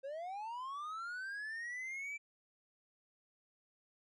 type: linear sweep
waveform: triangle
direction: up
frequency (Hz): 523.3 to 2339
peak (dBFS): -39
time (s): 0.03-2.18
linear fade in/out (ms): 20
effects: resampled to 24000 Hz